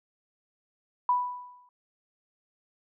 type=tone with exponential decay; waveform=sine; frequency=987.8 Hz; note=B5; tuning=in tune; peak=-19 dBFS; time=1.09-1.69 s; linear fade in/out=2 ms; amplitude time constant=130 ms; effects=none